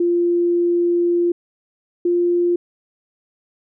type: tone pair in turn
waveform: sine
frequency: 346.9 / 349.3 Hz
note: F4 / F4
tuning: -12 / 0 cents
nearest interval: unison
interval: 12 cents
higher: second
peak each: -14 dBFS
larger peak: neither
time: 0-1.32 / 2.05-2.56 s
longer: first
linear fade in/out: 5 ms
effects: none